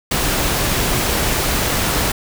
pink noise, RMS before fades -18 dBFS, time 0.11-2.12 s, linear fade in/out 5 ms, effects none

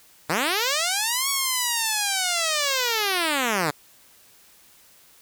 5% pulse linear two-way sweep, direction up then down, 140 to 1121 to 140 Hz, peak -10 dBFS, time 0.29-3.71 s, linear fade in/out 10 ms, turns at 1.29 s, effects white hiss -54 dBFS RMS until 5.21 s

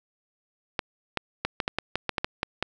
clicks, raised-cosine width 0.3 ms, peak -9 dBFS, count 12, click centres 0.792 / 1.173 / 1.45 / 1.602 / 1.679 / 1.786 / 1.956 / 2.093 / 2.182 / 2.245 / 2.431 / 2.626 s, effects none

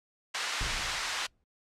pink band-pass noise, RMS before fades -34 dBFS, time 0.34-1.27 s, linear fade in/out 10 ms, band 1200 to 6300 Hz, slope 12 dB/octave
brown noise with exponential decay, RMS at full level -34 dBFS, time 0.61-1.44 s, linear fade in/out 1 ms, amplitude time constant 180 ms
effects noise-tail reverb RT60 0.1 s tail -23 dB re dry + low-pass 10000 Hz 12 dB/octave

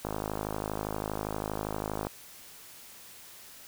click train, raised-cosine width 1 ms, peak -18 dBFS, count 107, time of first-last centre 0.05-2.069 s, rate 52.5 Hz, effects white hiss -50 dBFS RMS until 3.67 s

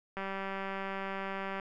click train, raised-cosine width 0.5 ms, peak -23 dBFS, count 278, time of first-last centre 0.17-1.598 s, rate 194 Hz, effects none

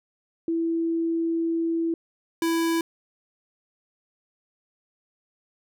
sine / square tone pair in turn, 331 / 331 Hz, E4 / E4, +7 / +7 cents, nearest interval unison, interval 0 cents, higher neither, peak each -22 dBFS, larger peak neither, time 0.48-1.94 / 2.42-2.81 s, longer first, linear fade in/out 2 ms, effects none

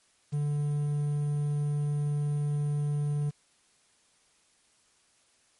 triangle tone with quantisation, 146.5 Hz, D3, 4 cents flat, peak -24 dBFS, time 0.32-3.31 s, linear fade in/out 20 ms, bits 9, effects white hiss -66 dBFS RMS until 5.59 s + MP3 48 kbps

